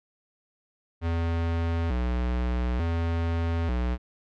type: tone with vibrato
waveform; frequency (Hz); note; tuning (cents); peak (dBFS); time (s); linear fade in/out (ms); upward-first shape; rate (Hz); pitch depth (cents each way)
square; 71.5; D2; -46; -25; 1.01-3.98; 50; square; 0.56; 270
effects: low-pass 3000 Hz 12 dB/octave